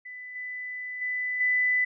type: tone with level steps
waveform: sine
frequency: 1997 Hz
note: B6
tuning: 19 cents sharp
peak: -38 / -33 / -27 / -21 dBFS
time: 0.05-1.85 s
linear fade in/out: 10 ms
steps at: 0.35 / 1.01 / 1.4 s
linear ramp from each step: 10 ms
effects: none